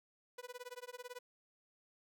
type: tone with tremolo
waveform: sawtooth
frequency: 493.9 Hz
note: B4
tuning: in tune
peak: -40 dBFS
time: 0.38-1.19 s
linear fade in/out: 5 ms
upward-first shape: sine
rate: 18 Hz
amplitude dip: 100%
effects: none